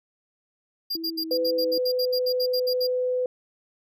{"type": "tone bursts", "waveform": "square", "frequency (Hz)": 4796, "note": "D8", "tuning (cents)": 36, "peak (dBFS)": -26, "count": 15, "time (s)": [0.9, 2.872], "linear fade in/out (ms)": 10, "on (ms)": 68, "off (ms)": 68}
{"type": "tone with vibrato", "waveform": "sine", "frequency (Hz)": 325, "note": "E4", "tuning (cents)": -24, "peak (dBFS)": -31, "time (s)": [0.95, 1.78], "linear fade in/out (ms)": 2, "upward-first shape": "square", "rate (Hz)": 2.4, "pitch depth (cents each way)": 15}
{"type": "tone", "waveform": "sine", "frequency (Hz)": 503, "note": "B4", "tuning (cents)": 32, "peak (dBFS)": -22, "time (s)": [1.31, 3.26], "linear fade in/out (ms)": 2}
{"effects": []}